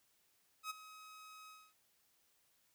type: tone with ADSR envelope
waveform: sawtooth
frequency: 1270 Hz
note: D#6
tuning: 35 cents sharp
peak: -35 dBFS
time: 0.63-1.74 s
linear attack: 72 ms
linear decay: 17 ms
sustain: -15 dB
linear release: 260 ms
effects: white hiss -75 dBFS RMS until 2.74 s